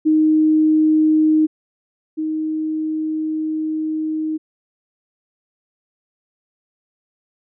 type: tone pair in turn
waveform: sine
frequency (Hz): 311.1 / 312.7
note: D#4 / D#4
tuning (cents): 0 / +9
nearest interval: unison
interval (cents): 9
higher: second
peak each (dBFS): -11 / -19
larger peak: first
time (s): 0.05-1.47 / 2.17-4.38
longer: second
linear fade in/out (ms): 20
effects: none